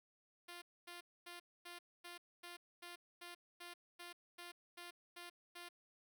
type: tone bursts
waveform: 5% pulse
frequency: 349.2 Hz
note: F4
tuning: in tune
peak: -39 dBFS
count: 14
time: 0.48-5.69 s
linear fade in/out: 10 ms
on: 140 ms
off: 250 ms
effects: none